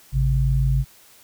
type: tone pair together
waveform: sine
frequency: 53.33 / 134 Hz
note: G#1 / C3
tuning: +47 / +42 cents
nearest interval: octave + major third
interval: 1595 cents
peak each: -19 dBFS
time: 0.12-0.85 s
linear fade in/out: 50 ms
effects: white hiss -51 dBFS RMS until 1.23 s